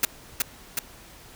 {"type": "noise with echo", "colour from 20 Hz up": "white", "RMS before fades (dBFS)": -20, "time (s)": [0.03, 0.05], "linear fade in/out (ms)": 2, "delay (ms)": 370, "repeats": 2, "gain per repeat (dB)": -3, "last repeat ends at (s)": 0.79, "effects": ["pink hiss -48 dBFS RMS until 1.35 s"]}